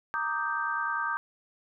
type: chord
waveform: sine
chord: Eb major seventh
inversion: second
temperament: equal with one note detuned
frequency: 928.6 / 1174.7 / 1244.5 / 1568 Hz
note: Bb5 / D6 / Eb6 / G6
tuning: -7 / 0 / 0 / 0 cents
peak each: -35 / -34 / -34 / -31 dBFS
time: 0.14-1.17 s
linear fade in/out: 0 ms
effects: none